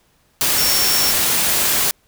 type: tone in noise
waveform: sine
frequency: 5470 Hz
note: F8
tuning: 37 cents flat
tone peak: -19 dBFS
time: 0.58-1.11 s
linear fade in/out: 0 ms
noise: white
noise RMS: -17 dBFS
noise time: 0.41-1.91 s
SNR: -5 dB
effects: pink hiss -59 dBFS RMS until 2.07 s